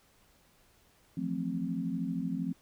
sine chord, F major seventh, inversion third, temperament equal with one note detuned, 164.81 / 177.67 / 220 / 261.6 Hz, E3 / F3 / A3 / C4, 0 / +30 / 0 / 0 cents, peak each -40 / -35 / -38 / -35 dBFS, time 1.17-2.53 s, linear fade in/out 5 ms, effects pink hiss -65 dBFS RMS until 2.61 s

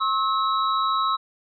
sine tone cluster, 1080 / 1293 / 3884 Hz, C#6 / E6 / B7, -45 / -34 / -30 cents, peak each -23 / -23 / -30 dBFS, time 0-1.17 s, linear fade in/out 20 ms, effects none

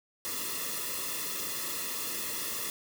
white noise with comb filter, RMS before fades -35 dBFS, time 0.25-2.7 s, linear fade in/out 0 ms, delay 1.3 ms, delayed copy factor -0.9, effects none

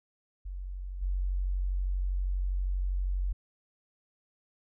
sine tone with level steps, 46.25 Hz, F#1, in tune, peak -35 / -27 dBFS, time 0.45-3.33 s, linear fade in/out 10 ms, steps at 1.01 s, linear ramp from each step 20 ms, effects none

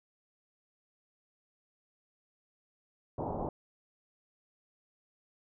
white low-pass noise, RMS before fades -36 dBFS, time 3.18-3.49 s, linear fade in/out 2 ms, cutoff 920 Hz, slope 48 dB/octave, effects none

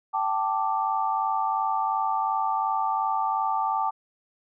sine chord, G suspended second, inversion none, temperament equal with one note detuned, 777.2 / 880 / 1174.7 Hz, G5 / A5 / D6, -15 / 0 / 0 cents, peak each -28 / -26 / -28 dBFS, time 0.13-3.91 s, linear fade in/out 20 ms, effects none

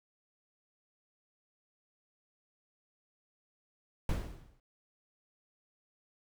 brown noise with exponential decay, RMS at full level -29 dBFS, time 4.09-4.6 s, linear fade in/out 2 ms, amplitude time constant 110 ms, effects none

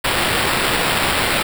blue noise with sample-and-hold, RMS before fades -18 dBFS, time 0.04-1.43 s, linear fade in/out 10 ms, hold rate 6300 Hz, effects none

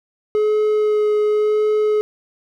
triangle tone with vibrato, 424.1 Hz, G#4, 36 cents sharp, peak -12 dBFS, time 0.35-2.01 s, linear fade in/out 0 ms, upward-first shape sine, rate 0.92 Hz, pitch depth 10 cents each way, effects none

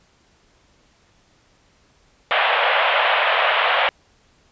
pink band-pass noise, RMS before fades -18 dBFS, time 2.31-3.89 s, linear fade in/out 0 ms, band 550 to 3300 Hz, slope 48 dB/octave, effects pink hiss -58 dBFS RMS until 4.51 s + resampled to 16000 Hz

